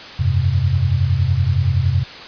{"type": "chord", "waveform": "sine", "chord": "F suspended second", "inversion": "none", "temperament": "equal", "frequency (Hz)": [87.31, 98, 130.81], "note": ["F2", "G2", "C3"], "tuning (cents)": [0, 0, 0], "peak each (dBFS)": -18, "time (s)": [0.19, 2.04], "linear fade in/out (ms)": 10, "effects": ["white hiss -34 dBFS RMS until 2.27 s", "resampled to 11025 Hz"]}